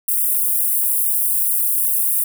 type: high-pass noise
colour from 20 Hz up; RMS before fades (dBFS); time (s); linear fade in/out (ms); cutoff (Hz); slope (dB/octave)
white; -18; 0.08-2.24; 5; 9200; 48
effects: none